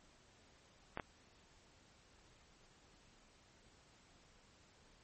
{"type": "clicks", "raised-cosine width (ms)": 0.5, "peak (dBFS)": -25, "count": 2, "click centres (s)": [0.974, 0.998], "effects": ["pink hiss -67 dBFS RMS until 5.03 s", "MP3 32 kbps"]}